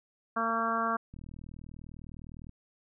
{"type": "harmonic tone", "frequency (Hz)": 227.7, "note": "A#3", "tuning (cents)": -40, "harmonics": [1, 2, 3, 4, 5, 6, 7], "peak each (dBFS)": [-36, -40, -35, -39, -31, -33, -39], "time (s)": [0.36, 0.97], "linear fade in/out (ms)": 10}
{"type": "click train", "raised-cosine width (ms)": 5, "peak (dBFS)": -34, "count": 55, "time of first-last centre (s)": [1.14, 2.493], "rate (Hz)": 39.9}
{"effects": []}